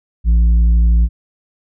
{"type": "tone with tanh clipping", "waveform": "sine", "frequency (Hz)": 57, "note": "A#1", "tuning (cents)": -38, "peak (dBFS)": -9, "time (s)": [0.24, 1.09], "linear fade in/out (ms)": 50, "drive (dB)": 5, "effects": []}